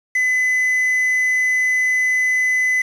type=tone with quantisation; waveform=triangle; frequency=2014 Hz; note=B6; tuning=33 cents sharp; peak=-13 dBFS; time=0.15-2.82 s; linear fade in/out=5 ms; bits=6; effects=low-pass 11000 Hz 12 dB/octave